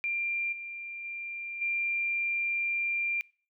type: tone with level steps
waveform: sine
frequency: 2381 Hz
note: D7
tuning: 23 cents sharp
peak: -28 / -37 / -35 / -27 dBFS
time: 0.04-3.21 s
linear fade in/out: 0 ms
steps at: 0.52 / 1.04 / 1.61 s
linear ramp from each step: 10 ms
effects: noise-tail reverb RT60 0.4 s tail -24 dB re dry